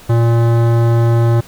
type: tone with hard clipping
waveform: sine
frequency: 116.54 Hz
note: A#2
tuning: in tune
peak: -11 dBFS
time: 0.09-1.41 s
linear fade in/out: 10 ms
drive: 17 dB
effects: pink hiss -40 dBFS RMS until 1.47 s